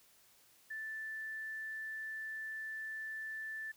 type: tone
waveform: sine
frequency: 1760 Hz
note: A6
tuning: in tune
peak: -40 dBFS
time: 0.7-3.72 s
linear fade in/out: 10 ms
effects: white hiss -66 dBFS RMS until 3.76 s